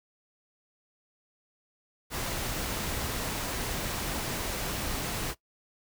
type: noise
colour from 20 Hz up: pink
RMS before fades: -33 dBFS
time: 2.1-5.35 s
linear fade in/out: 50 ms
effects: noise-tail reverb RT60 0.1 s tail -19 dB re dry